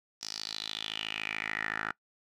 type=tone with band-pass filter sweep; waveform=10% pulse; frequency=53.7 Hz; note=A1; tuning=41 cents flat; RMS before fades=-37 dBFS; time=0.21-1.92 s; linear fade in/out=10 ms; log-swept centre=5400 to 1500 Hz; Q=5.4; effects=noise-tail reverb RT60 0.1 s tail -23 dB re dry